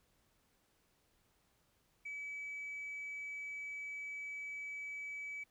sine tone, 2290 Hz, D7, 44 cents flat, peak -40 dBFS, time 2.05-5.44 s, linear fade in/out 10 ms, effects tanh soft clip ceiling -39 dBFS + pink hiss -75 dBFS RMS until 5.5 s

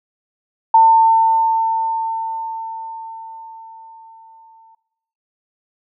sine tone with exponential decay, 899 Hz, A5, 37 cents sharp, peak -5 dBFS, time 0.74-4.75 s, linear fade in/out 5 ms, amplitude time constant 870 ms, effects noise-tail reverb RT60 0.8 s tail -18 dB re dry

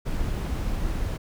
brown noise, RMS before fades -27 dBFS, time 0.05-1.18 s, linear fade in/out 20 ms, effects none

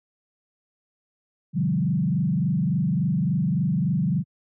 sine tone with frequency modulation, 164.81 Hz, E3, in tune, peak -19 dBFS, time 1.53-4.24 s, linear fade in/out 50 ms, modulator 23.5 Hz, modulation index 1.5, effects high-pass 100 Hz 12 dB/octave

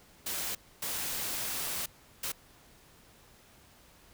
white noise bursts at uneven times, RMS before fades -35 dBFS, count 3, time 0.26-0.55 / 0.82-1.86 / 2.23-2.32 s, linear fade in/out 5 ms, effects pink hiss -59 dBFS RMS until 4.13 s

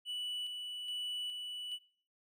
triangle tone with tremolo, 2960 Hz, F#7, in tune, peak -35 dBFS, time 0.05-1.79 s, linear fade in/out 50 ms, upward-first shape square, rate 1.2 Hz, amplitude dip 35%, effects noise-tail reverb RT60 0.5 s tail -20 dB re dry

